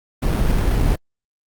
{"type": "noise with sample-and-hold", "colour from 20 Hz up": "brown", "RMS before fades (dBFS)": -17, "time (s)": [0.22, 0.96], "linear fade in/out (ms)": 10, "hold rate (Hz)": 4900, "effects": ["Opus 32 kbps"]}